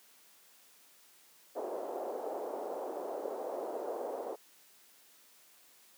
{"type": "band-pass noise", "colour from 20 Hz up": "white", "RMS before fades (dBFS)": -39, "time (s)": [1.55, 4.36], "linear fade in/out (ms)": 20, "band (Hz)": [380, 660], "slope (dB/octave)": 24, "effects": ["white hiss -62 dBFS RMS until 5.97 s", "high-pass 200 Hz 12 dB/octave"]}